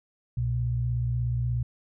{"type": "tone pair together", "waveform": "sine", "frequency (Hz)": [63.31, 120], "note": ["B1", "B2"], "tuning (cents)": [44, -49], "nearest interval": "major seventh", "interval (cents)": 1107, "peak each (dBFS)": [-31, -25], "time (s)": [0.37, 1.63], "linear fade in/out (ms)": 5, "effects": []}